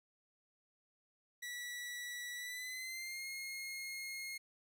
sawtooth tone with pitch glide, 1948 to 2149 Hz, B6 to C7, -24 to +46 cents, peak -39 dBFS, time 1.42-4.38 s, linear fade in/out 10 ms, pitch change +170 cents, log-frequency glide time 2.36-3.27 s, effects none

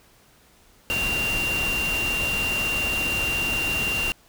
sine tone in noise, 2772 Hz, F7, 14 cents flat, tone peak -23 dBFS, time 0.9-4.12 s, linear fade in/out 0 ms, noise pink, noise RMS -30 dBFS, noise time 0.9-4.12 s, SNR +4 dB, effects pink hiss -56 dBFS RMS until 4.28 s

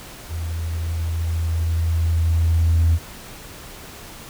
sine tone with level ramp, 82.5 Hz, E2, 2 cents sharp, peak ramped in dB -24 to -11 dBFS, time 0.28-2.99 s, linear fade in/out 50 ms, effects tanh soft clip ceiling -10 dBFS + pink hiss -39 dBFS RMS until 4.29 s

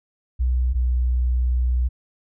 sine tone pair in turn, 62.4 / 61.79 Hz, B1 / B1, +19 / +2 cents, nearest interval unison, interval 17 cents, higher first, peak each -17 dBFS, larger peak neither, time 0.39-0.74 / 0.74-1.89 s, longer second, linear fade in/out 20 ms, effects none

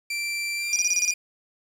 sawtooth tone with pitch glide, 2349 to 2416 Hz, D7 to D7, 0 to +48 cents, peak -23 dBFS, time 0.1-1.14 s, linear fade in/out 5 ms, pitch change +48 cents, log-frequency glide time 0.56-0.85 s
sine tone bursts, 5760 Hz, F#8, 47 cents flat, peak -19 dBFS, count 7, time 0.73-1.108 s, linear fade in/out 0 ms, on 30 ms, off 28 ms
effects low-pass 11000 Hz 12 dB/octave + 8-bit

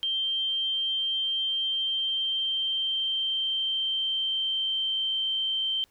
sine tone with pitch glide, 3148 to 3123 Hz, G7 to G7, +7 to -7 cents, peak -25 dBFS, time 0.03-5.84 s, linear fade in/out 0 ms, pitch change -14 cents, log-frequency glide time 1.6-5.08 s, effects pink hiss -65 dBFS RMS until 5.9 s

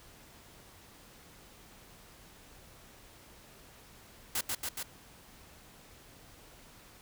white noise with echo, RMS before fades -32 dBFS, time 4.35-4.41 s, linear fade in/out 5 ms, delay 140 ms, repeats 3, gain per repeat -2 dB, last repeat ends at 4.83 s, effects pink hiss -56 dBFS RMS until 7.01 s

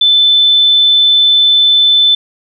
sine tone, 3520 Hz, A7, in tune, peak -5 dBFS, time 0.01-2.15 s, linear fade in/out 5 ms, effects none

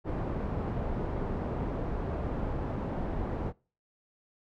pink low-pass noise, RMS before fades -33 dBFS, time 0.04-3.53 s, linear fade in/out 50 ms, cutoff 770 Hz, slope 12 dB/octave, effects noise-tail reverb RT60 0.4 s tail -26 dB re dry

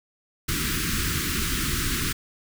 pink band-stop noise, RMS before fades -26 dBFS, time 0.48-2.13 s, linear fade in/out 10 ms, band 380 to 1200 Hz, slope 48 dB/octave, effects none

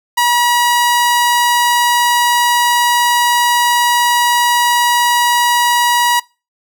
sawtooth tone, 963 Hz, B5, 44 cents flat, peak -6 dBFS, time 0.17-6.2 s, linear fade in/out 10 ms, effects noise-tail reverb RT60 0.3 s tail -23 dB re dry

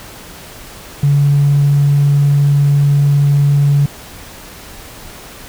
triangle tone, 142.7 Hz, D3, 49 cents flat, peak -4 dBFS, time 1.03-3.86 s, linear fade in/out 5 ms, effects tanh soft clip ceiling -5 dBFS + pink hiss -34 dBFS RMS until 5.48 s

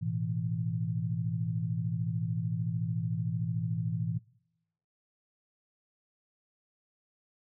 sine chord, A suspended second, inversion none, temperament equal, 110 / 123.47 / 164.81 Hz, A2 / B2 / E3, 0 / 0 / 0 cents, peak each -33 / -35 / -33 dBFS, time 0.01-4.19 s, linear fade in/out 20 ms, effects noise-tail reverb RT60 1.0 s tail -26 dB re dry

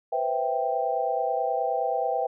sine chord, C major seventh, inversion third, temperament equal, 493.9 / 523.3 / 659.3 / 784 Hz, B4 / C5 / E5 / G5, 0 / 0 / 0 / 0 cents, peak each -30 / -32 / -29 / -27 dBFS, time 0.12-2.27 s, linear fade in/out 10 ms, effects none

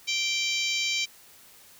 harmonic tone, 782 Hz, G5, 4 cents flat, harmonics 3 / 4 / 5 / 6 / 7 / 8 / 9, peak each -29 / -31 / -33 / -35 / -36 / -37 / -38 dBFS, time 0.07-1.06 s, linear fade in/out 20 ms, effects white hiss -53 dBFS RMS until 1.79 s

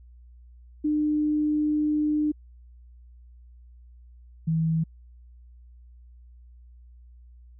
sine tone pair in turn, 301.2 / 161.5 Hz, D4 / E3, +44 / -35 cents, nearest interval major seventh, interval 1079 cents, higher first, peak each -21 dBFS, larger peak neither, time 0.84-2.32 / 4.47-4.84 s, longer first, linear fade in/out 10 ms, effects added 60 Hz sine -47 dBFS peak until 7.59 s

